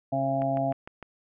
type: harmonic tone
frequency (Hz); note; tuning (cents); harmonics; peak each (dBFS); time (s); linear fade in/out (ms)
135.5; C#3; -39; 1 / 2 / 4 / 5 / 6; -32 / -31 / -37 / -26 / -35; 0.12-0.73; 10
type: click train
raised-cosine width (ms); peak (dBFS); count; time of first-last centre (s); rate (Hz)
0.5; -25; 5; 0.42-1.027; 6.59
effects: none